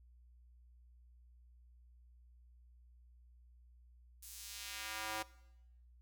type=tone with high-pass filter sweep; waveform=square; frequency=108.6 Hz; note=A2; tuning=22 cents flat; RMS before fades=-45 dBFS; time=4.22-5.23 s; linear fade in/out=10 ms; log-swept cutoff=9500 to 650 Hz; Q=0.79; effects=noise-tail reverb RT60 0.9 s tail -20 dB re dry + added 60 Hz sine -60 dBFS peak until 6.01 s